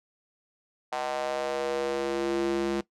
square tone with high-pass filter sweep, 68.9 Hz, C#2, 10 cents flat, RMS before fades -29 dBFS, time 0.92-2.81 s, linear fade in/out 5 ms, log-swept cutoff 740 to 280 Hz, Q 3.7, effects noise-tail reverb RT60 0.1 s tail -18 dB re dry + low-pass 7000 Hz 12 dB/octave

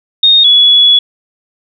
sine tone pair in turn, 3699 / 3391 Hz, A#7 / G#7, -14 / +35 cents, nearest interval major second, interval 151 cents, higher first, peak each -3 dBFS, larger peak neither, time 0.23-0.44 / 0.44-0.99 s, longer second, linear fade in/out 5 ms, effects none

